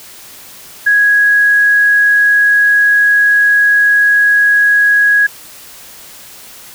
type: tone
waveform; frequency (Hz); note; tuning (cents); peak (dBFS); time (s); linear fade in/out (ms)
sine; 1661.2; G#6; 0; -6; 0.86-5.27; 10
effects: white hiss -35 dBFS RMS until 6.74 s